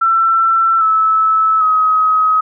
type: tone with pitch steps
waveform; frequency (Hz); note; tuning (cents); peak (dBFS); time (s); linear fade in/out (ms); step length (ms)
sine; 1341 / 1304.3 / 1268.7; E6 / E6 / D#6; +29 / -19 / +33; -9; 0.01-2.41; 10; 800
effects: none